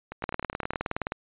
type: two click trains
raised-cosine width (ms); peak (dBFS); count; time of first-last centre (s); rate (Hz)
0.5; -21 / -13; 7 / 18; 0.12-0.735 / 0.24-1.121; 9.76 / 19.3
effects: resampled to 8000 Hz